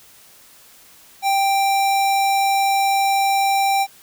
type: tone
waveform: square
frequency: 786 Hz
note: G5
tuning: 4 cents sharp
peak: -16 dBFS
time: 1.22-3.87 s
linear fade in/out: 50 ms
effects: white hiss -48 dBFS RMS until 4.02 s